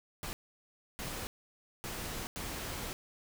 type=noise bursts at uneven times; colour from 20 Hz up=pink; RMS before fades=-40 dBFS; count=4; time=0.23-0.33 / 0.99-1.27 / 1.84-2.27 / 2.36-2.93 s; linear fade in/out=0 ms; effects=none